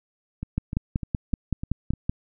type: two click trains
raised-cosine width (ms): 5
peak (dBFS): -11 / -18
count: 9 / 6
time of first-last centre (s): 0.58-2.095 / 0.43-1.936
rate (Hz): 5.28 / 3.32
effects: none